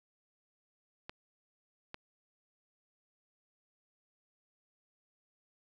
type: clicks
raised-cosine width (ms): 0.3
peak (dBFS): -26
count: 2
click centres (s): 1.095 / 1.944
effects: none